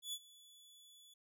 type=tone with ADSR envelope; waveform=sawtooth; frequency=3435 Hz; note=A7; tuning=42 cents flat; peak=-36 dBFS; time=0.02-1.14 s; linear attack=110 ms; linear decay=54 ms; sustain=-21 dB; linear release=6 ms; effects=none